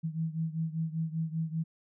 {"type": "beating tone pair", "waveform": "sine", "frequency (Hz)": [160, 165.1], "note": ["D#3", "E3"], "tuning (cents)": [49, 3], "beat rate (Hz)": 5.1, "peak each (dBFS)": [-32, -35], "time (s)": [0.03, 1.64], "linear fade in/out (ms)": 20, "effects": []}